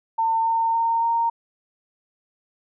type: tone with pitch steps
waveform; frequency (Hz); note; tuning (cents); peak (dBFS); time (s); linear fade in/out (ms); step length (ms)
sine; 903 / 910.3 / 917.7 / 925.2; A5 / A#5 / A#5 / A#5; +45 / -41 / -27 / -13; -18; 0.18-1.3; 10; 280
effects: none